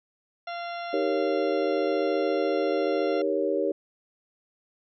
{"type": "harmonic tone", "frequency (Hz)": 690, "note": "F5", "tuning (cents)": -21, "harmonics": [1, 2, 3, 4, 5, 6, 8], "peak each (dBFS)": [-33, -39, -43, -45, -47, -49, -51], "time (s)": [0.47, 3.22], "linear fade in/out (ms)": 5}
{"type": "chord", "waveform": "sine", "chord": "Eb dominant seventh", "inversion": "none", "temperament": "equal", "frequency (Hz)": [311.1, 392, 466.2, 554.4], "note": ["Eb4", "G4", "Bb4", "Db5"], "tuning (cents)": [0, 0, 0, 0], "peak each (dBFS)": [-30, -28, -29, -28], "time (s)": [0.93, 3.72], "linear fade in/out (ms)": 5}
{"effects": []}